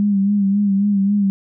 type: tone with vibrato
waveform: sine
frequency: 200.4 Hz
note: G3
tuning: 38 cents sharp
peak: -13 dBFS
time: 0-1.3 s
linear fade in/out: 0 ms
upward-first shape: sine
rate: 3.7 Hz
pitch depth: 51 cents each way
effects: none